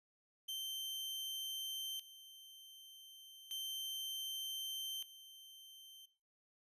40% pulse tone with tremolo, 3113 Hz, G7, 13 cents flat, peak -40 dBFS, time 0.48-6.06 s, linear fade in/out 10 ms, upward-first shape square, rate 0.33 Hz, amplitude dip 80%, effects noise-tail reverb RT60 0.4 s tail -17 dB re dry + resampled to 32000 Hz

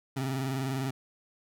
25% pulse tone with vibrato, 133.2 Hz, C3, 31 cents sharp, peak -26 dBFS, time 0.16-0.91 s, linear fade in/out 10 ms, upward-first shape sine, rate 20 Hz, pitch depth 71 cents each way, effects none

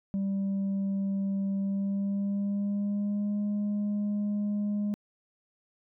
sine tone with pitch glide, 196 to 206.2 Hz, G3 to G#3, 0 to -12 cents, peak -24 dBFS, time 0.14-4.94 s, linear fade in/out 0 ms, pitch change +88 cents, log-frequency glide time 1.57-3.39 s, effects tanh soft clip ceiling -26 dBFS

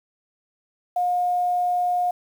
sine tone with quantisation, 715 Hz, F5, 41 cents sharp, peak -19 dBFS, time 0.96-2.11 s, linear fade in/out 5 ms, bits 8, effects none

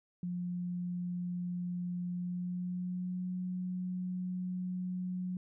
sine tone with pitch glide, 177.4 to 182.18 Hz, F3 to F#3, +27 to -27 cents, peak -34 dBFS, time 0.23-5.37 s, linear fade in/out 2 ms, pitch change +46 cents, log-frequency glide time 2.11-3.29 s, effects none

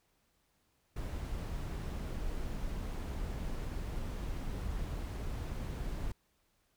brown noise, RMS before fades -38 dBFS, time 0.96-6.12 s, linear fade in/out 5 ms, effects pink hiss -75 dBFS RMS until 6.76 s

